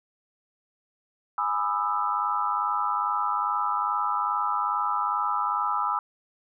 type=chord; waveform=sine; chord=E major seventh; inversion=first; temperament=equal with one note detuned; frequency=830.6 / 987.8 / 1216.1 / 1318.5 Hz; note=G#5 / B5 / D#6 / E6; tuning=0 / 0 / -40 / 0 cents; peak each=-31 / -29 / -29 / -28 dBFS; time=1.38-5.99 s; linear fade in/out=2 ms; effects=none